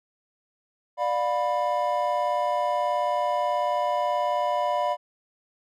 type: chord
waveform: triangle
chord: B diminished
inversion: first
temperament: just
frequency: 592.7 / 711.2 / 987.8 Hz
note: D5 / F5 / B5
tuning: +16 / +31 / 0 cents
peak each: -25 dBFS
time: 0.97-4.97 s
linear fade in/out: 50 ms
effects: none